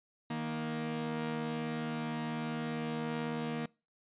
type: tone pair together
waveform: sawtooth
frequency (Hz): 156.84 / 235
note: D#3 / A#3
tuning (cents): +14 / +14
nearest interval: perfect fifth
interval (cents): 700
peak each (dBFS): -35 / -32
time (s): 0.3-3.66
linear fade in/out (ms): 5
effects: noise-tail reverb RT60 0.3 s tail -24 dB re dry + resampled to 8000 Hz